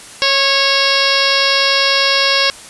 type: harmonic tone with a mistuned harmonic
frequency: 550 Hz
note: C#5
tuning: 14 cents flat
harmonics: 1 / 2 / 3 / 4 / 5 / 6 / 7 / 8 / 9 / 10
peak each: -20 / -20 / -20 / -20 / -20 / -20 / -20 / -20 / -20 / -20 dBFS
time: 0.22-2.5 s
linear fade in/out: 0 ms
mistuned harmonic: 2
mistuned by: -17 cents
effects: white hiss -35 dBFS RMS until 2.69 s + resampled to 24000 Hz